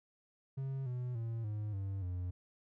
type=tone with pitch steps; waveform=triangle; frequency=134.7 / 124.24 / 114.58 / 105.68 / 97.47 / 89.9 Hz; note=C#3 / B2 / A#2 / G#2 / G2 / F#2; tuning=-49 / +11 / -29 / +31 / -9 / -49 cents; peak=-34 dBFS; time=0.57-2.31 s; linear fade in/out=10 ms; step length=290 ms; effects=none